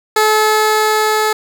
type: tone with level ramp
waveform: 15% pulse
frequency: 430.8 Hz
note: A4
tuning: 37 cents flat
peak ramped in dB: -3 to -6 dBFS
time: 0.16-1.33 s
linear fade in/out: 5 ms
effects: none